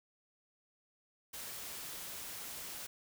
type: noise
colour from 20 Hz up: white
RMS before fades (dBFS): -45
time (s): 1.33-2.87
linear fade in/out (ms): 10
effects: none